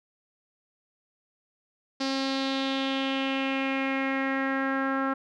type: tone with low-pass filter sweep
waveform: sawtooth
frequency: 269.2 Hz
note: C4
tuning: 49 cents sharp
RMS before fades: -28 dBFS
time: 2-5.14 s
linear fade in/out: 10 ms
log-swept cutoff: 4800 to 1400 Hz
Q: 3.7
effects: none